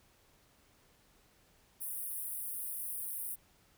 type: high-pass noise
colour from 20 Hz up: pink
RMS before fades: -40 dBFS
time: 1.8-3.36 s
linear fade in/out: 20 ms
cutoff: 9200 Hz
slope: 96 dB/octave
effects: pink hiss -67 dBFS RMS until 3.77 s